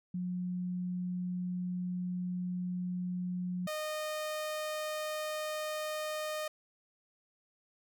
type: tone pair in turn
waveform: sine / sawtooth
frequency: 180 / 614.6 Hz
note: F#3 / D#5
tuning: -47 / -21 cents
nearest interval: octave + major sixth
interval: 2126 cents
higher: second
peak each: -33 / -31 dBFS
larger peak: second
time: 0.14-3.67 / 3.67-6.48 s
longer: first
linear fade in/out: 5 ms
effects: none